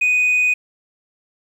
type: tone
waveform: sine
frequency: 2489 Hz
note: D#7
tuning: in tune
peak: -11 dBFS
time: 0.01-0.54 s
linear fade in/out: 10 ms
effects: tanh soft clip ceiling -12 dBFS + 8-bit